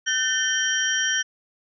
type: tone cluster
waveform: sine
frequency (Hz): 1529 / 1797 / 3122 / 5730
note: G6 / A6 / G7 / F8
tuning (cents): -44 / +36 / -8 / +44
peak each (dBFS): -26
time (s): 0.06-1.23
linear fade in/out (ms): 20
effects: none

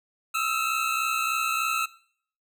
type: tone pair together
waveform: 25% pulse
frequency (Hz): 1283 / 1346.3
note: E6 / E6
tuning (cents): -47 / +36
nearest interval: minor second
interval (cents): 83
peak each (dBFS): -24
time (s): 0.34-1.86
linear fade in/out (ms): 10
effects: noise-tail reverb RT60 0.6 s tail -21 dB re dry

